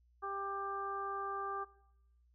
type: harmonic tone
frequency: 395.1 Hz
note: G4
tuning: 14 cents sharp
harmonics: 1 / 2 / 3 / 4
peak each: -45 / -44 / -39 / -51 dBFS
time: 0.22-1.65 s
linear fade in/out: 20 ms
effects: noise-tail reverb RT60 0.8 s tail -20 dB re dry + added 60 Hz sine -66 dBFS peak until 2.34 s